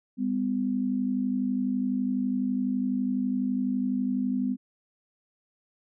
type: tone pair together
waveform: sine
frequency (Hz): 200.7 / 252.7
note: G3 / B3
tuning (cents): +41 / +40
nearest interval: major third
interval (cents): 399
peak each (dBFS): -29 / -26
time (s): 0.17-4.57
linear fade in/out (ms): 50
effects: none